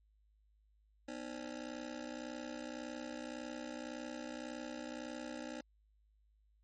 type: ring-modulated tone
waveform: 25% pulse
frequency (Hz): 277.2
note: C#4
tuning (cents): 0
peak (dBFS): -36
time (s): 1.08-5.61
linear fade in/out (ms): 5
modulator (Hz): 30.9
effects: added 52 Hz sine -68 dBFS peak until 6.63 s + MP3 32 kbps